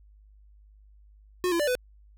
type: tone with pitch steps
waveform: square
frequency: 362.3 / 339.2 / 588 / 500 Hz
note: F#4 / E4 / D5 / B4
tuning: -36 / +50 / +2 / +21 cents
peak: -24 dBFS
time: 1.44-1.752 s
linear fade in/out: 0 ms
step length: 78 ms
effects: added 51 Hz sine -52 dBFS peak until 2.17 s